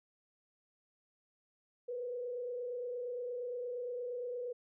sine tone with frequency modulation, 490.4 Hz, B4, 12 cents flat, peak -37 dBFS, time 1.88-4.53 s, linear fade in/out 10 ms, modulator 28.6 Hz, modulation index 0.56, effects none

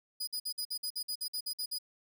sawtooth tone bursts, 4946 Hz, D#8, 11 cents flat, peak -31 dBFS, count 13, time 0.2-1.786 s, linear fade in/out 10 ms, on 74 ms, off 52 ms, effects none

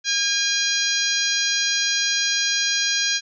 harmonic tone, 814 Hz, G#5, 35 cents flat, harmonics 2 / 3 / 4 / 5 / 6 / 7 / 8, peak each -26 / -29 / -27 / -25 / -27 / -27 / -28 dBFS, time 0.04-3.21 s, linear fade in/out 50 ms, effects none

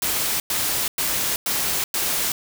white noise bursts, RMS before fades -23 dBFS, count 5, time 0.02-2.32 s, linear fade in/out 2 ms, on 380 ms, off 100 ms, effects none

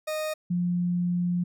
40% pulse / sine tone pair in turn, 619 / 176.38 Hz, D#5 / F3, -9 / +17 cents, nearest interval octave + minor seventh, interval 2174 cents, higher first, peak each -27 / -23 dBFS, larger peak second, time 0.07-0.34 / 0.5-1.44 s, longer second, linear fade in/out 10 ms, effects none

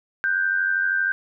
sine tone pair together, 1483.3 / 1576 Hz, F#6 / G6, +4 / +9 cents, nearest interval minor second, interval 105 cents, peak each -26 / -20 dBFS, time 0.24-1.12 s, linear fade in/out 0 ms, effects none

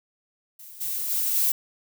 violet noise with level steps, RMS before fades -44 / -29 / -25 / -22 dBFS, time 0.59-1.52 s, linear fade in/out 5 ms, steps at 0.8 / 1.09 / 1.34 s, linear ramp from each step 20 ms, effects none

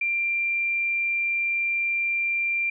sine tone, 2373 Hz, D7, 17 cents sharp, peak -22 dBFS, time 0.01-2.7 s, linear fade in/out 5 ms, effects none

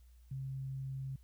sine tone, 134.1 Hz, C3, 43 cents sharp, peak -38 dBFS, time 0.31-1.16 s, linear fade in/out 5 ms, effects added 60 Hz sine -57 dBFS peak until 1.23 s + white hiss -75 dBFS RMS until 1.23 s

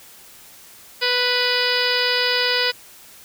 harmonic tone, 493.9 Hz, B4, in tune, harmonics 1 / 2 / 3 / 4 / 5 / 6 / 7 / 8 / 9 / 10, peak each -25 / -30 / -25 / -26 / -28 / -26 / -30 / -27 / -28 / -24 dBFS, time 1.01-2.72 s, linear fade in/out 20 ms, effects white hiss -45 dBFS RMS until 3.24 s

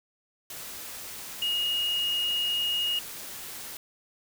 sine tone in noise, 2866 Hz, F7, 44 cents sharp, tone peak -25 dBFS, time 1.42-2.99 s, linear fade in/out 2 ms, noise white, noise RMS -40 dBFS, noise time 0.5-3.77 s, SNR +12 dB, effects none

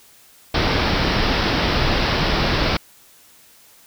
pink low-pass noise, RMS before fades -19 dBFS, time 0.54-2.77 s, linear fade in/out 5 ms, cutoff 5400 Hz, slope 96 dB/octave, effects white hiss -50 dBFS RMS until 3.86 s

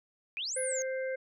sine exponential two-way sweep, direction up then down, 2359 to 10730 to 6290 Hz, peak -33 dBFS, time 0.37-0.82 s, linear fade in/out 0 ms, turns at 0.59 s
harmonic tone, 523.3 Hz, C5, in tune, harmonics 1 / 3 / 4, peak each -32 / -42 / -44 dBFS, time 0.56-1.16 s, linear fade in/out 10 ms
effects none

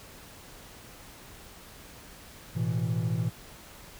triangle chord, A suspended second, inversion none, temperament just, 110 / 123.75 / 165 Hz, A2 / B2 / E3, 0 / +4 / +2 cents, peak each -28 dBFS, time 2.55-3.3 s, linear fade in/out 20 ms, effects tanh soft clip ceiling -17 dBFS + pink hiss -49 dBFS RMS until 3.99 s

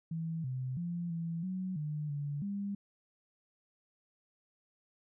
sine tone with pitch steps, 163.3 / 129 / 172.6 / 166.6 / 186 / 150.5 / 144.3 / 200.5 Hz, E3 / C3 / F3 / E3 / F#3 / D3 / D3 / G3, -16 / -24 / -20 / +19 / +9 / +43 / -30 / +39 cents, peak -34 dBFS, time 0.11-2.75 s, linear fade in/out 5 ms, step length 330 ms, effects none

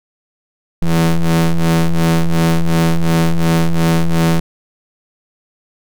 45% pulse ring-modulated tone, 82.41 Hz, E2, in tune, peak -7 dBFS, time 0.82-4.4 s, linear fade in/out 5 ms, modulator 83.8 Hz, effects none

